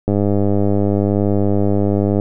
click train, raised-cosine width 2 ms, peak -4 dBFS, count 215, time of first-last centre 0.08-2.199 s, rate 101 Hz, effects none

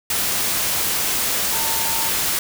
sine tone in noise, 904 Hz, A5, 47 cents sharp, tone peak -29 dBFS, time 1.53-2.09 s, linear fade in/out 2 ms, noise white, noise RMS -21 dBFS, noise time 0.1-2.39 s, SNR -11 dB, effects none

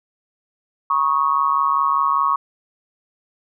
sine tone with amplitude modulation, 1107 Hz, C#6, 3 cents flat, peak -11 dBFS, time 0.9-2.36 s, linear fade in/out 5 ms, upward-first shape sine, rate 145 Hz, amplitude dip 90%, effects none

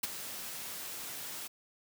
white noise with ADSR envelope, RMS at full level -30 dBFS, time 0.03-1.48 s, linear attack 8 ms, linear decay 21 ms, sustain -12 dB, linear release 14 ms, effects high-pass 100 Hz 12 dB/octave

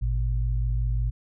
sine tone pair together, 52.61 / 118.1 Hz, G#1 / A#2, +23 / +23 cents, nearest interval octave + major second, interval 1400 cents, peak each -23 / -28 dBFS, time 0.01-1.11 s, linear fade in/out 20 ms, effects none

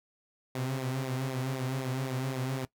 sawtooth tone with flanger, 130.81 Hz, C3, in tune, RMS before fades -33 dBFS, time 0.55-2.65 s, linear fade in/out 2 ms, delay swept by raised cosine 0.66 to 5.96 ms, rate 3.9 Hz, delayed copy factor -0.65, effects noise-tail reverb RT60 0.1 s tail -19 dB re dry

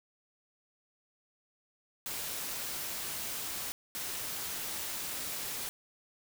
white noise bursts at uneven times, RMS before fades -38 dBFS, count 2, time 2.06-3.72 / 3.95-5.69 s, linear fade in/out 0 ms, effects none

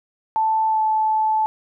sine tone with pitch glide, 880 to 870.4 Hz, A5 to A5, 0 to -19 cents, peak -16 dBFS, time 0.36-1.46 s, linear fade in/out 0 ms, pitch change -19 cents, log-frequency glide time 0.68-0.8 s, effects none

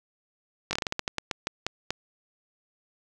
slowing click train, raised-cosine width 0.2 ms, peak -10 dBFS, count 14, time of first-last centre 0.71-1.906 s, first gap 20 ms, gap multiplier 1.23, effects none

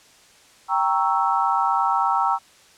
sine chord, G diminished seventh, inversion none, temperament equal, 784 / 932.3 / 1108.7 / 1318.5 Hz, G5 / Bb5 / Db6 / Fb6, 0 / 0 / 0 / 0 cents, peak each -23 / -22 / -26 / -23 dBFS, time 0.68-2.39 s, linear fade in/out 50 ms, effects white hiss -52 dBFS RMS until 2.77 s + low-pass 8000 Hz 12 dB/octave

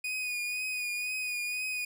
40% pulse tone with vibrato, 2474 Hz, D#7, 10 cents flat, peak -31 dBFS, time 0.04-1.85 s, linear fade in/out 5 ms, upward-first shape triangle, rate 2 Hz, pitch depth 36 cents each way, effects none

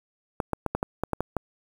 clicks, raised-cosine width 1 ms, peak -11 dBFS, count 9, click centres 0.402 / 0.533 / 0.663 / 0.75 / 0.829 / 1.036 / 1.133 / 1.206 / 1.367 s, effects 7-bit

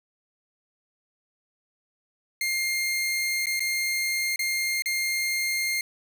sawtooth tone with dropouts, 2117 Hz, C7, 20 cents sharp, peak -21 dBFS, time 2.41-5.81 s, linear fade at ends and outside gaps 2 ms, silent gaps 3.458-3.468 / 3.595-3.604 / 4.36-4.392 / 4.822-4.858 s, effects none

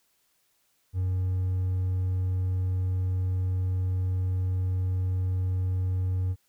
triangle tone with hard clipping, 92.5 Hz, F#2, in tune, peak -25 dBFS, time 0.93-6.36 s, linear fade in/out 50 ms, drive 5 dB, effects white hiss -70 dBFS RMS until 6.48 s

